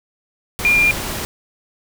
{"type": "tone in noise", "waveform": "sine", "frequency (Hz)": 2401, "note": "D7", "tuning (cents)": 38, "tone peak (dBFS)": -11, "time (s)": [0.65, 0.91], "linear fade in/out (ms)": 0, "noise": "pink", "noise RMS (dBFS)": -25, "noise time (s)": [0.59, 1.25], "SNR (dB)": 11, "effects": []}